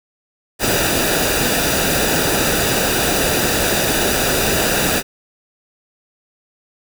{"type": "noise with comb filter", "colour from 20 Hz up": "pink", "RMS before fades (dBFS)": -17, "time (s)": [0.59, 5.03], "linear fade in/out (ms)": 50, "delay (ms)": 0.93, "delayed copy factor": -0.6, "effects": []}